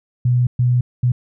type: tone bursts at uneven times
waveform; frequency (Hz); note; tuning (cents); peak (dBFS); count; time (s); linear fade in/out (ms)
sine; 123.47; B2; 0; -12; 3; 0.25-0.47 / 0.59-0.81 / 1.03-1.12; 5
effects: none